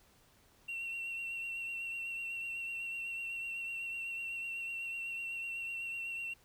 triangle tone with vibrato, 2726 Hz, F7, 43 cents flat, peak -35 dBFS, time 0.68-6.34 s, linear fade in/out 10 ms, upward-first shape triangle, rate 8 Hz, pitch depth 28 cents each way, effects tanh soft clip ceiling -33 dBFS + pink hiss -66 dBFS RMS until 6.44 s

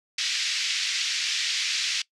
white band-pass noise, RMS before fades -27 dBFS, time 0.18-2.02 s, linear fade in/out 5 ms, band 2000 to 5700 Hz, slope 24 dB/octave, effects noise-tail reverb RT60 0.1 s tail -21 dB re dry + low-pass 9000 Hz 12 dB/octave

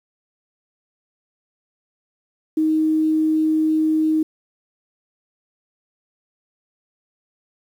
sine tone, 313.5 Hz, D#4, 13 cents sharp, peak -15 dBFS, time 2.57-4.23 s, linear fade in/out 5 ms, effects 8-bit

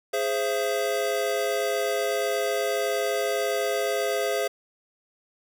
square chord, Ab augmented, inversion none, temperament equal with one note detuned, 415.3 / 523.3 / 671.6 Hz, Ab4 / C5 / E5, 0 / 0 / +32 cents, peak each -29 dBFS, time 0.13-4.48 s, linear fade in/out 10 ms, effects none

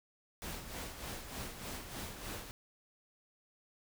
pink noise with tremolo, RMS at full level -42 dBFS, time 0.42-2.51 s, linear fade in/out 0 ms, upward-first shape sine, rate 3.3 Hz, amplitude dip 55%, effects none

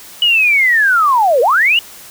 sine linear two-way sweep, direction down then up, 2960 to 453.1 to 2960 Hz, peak -8 dBFS, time 0.22-1.79 s, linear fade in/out 2 ms, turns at 1.41 s, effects white hiss -36 dBFS RMS until 2.1 s

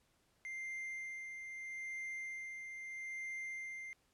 triangle tone with tremolo, 2095 Hz, C7, 2 cents sharp, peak -39 dBFS, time 0.45-3.93 s, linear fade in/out 0 ms, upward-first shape sine, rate 0.78 Hz, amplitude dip 40%, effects pink hiss -75 dBFS RMS until 4.13 s + low-pass 12000 Hz 12 dB/octave

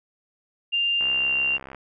sine tone with pitch glide, 2794 to 2775 Hz, F7 to F7, 0 to -12 cents, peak -20 dBFS, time 0.72-1.58 s, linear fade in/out 20 ms, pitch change -12 cents, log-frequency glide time 1.06-1.34 s
click train, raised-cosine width 0.5 ms, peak -23 dBFS, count 50, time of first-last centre 1.01-1.747 s, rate 66.5 Hz
effects none

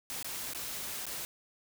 white noise with dropouts, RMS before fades -39 dBFS, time 0.1-1.25 s, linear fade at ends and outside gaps 0 ms, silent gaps 0.227-0.245 / 0.534-0.548 / 1.055-1.066 s, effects none

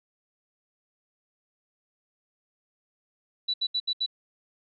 sine tone bursts, 3951 Hz, B7, in tune, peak -24 dBFS, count 5, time 3.48-4.063 s, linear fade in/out 10 ms, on 59 ms, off 72 ms, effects none

